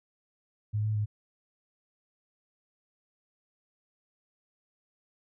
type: tone with pitch steps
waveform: sine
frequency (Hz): 105.8 / 107.7 / 105.3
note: G#2 / A2 / G#2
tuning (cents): +33 / -37 / +24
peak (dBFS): -26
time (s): 0.73-1.06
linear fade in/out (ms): 20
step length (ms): 110
effects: none